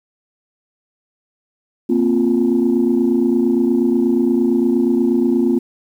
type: chord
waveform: sine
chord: Bb suspended second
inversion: none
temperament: equal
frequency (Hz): 233.1 / 261.6 / 349.2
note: Bb3 / C4 / F4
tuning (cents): 0 / 0 / 0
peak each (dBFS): -16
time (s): 1.89-5.59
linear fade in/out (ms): 10
effects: tanh soft clip ceiling -6 dBFS + 8-bit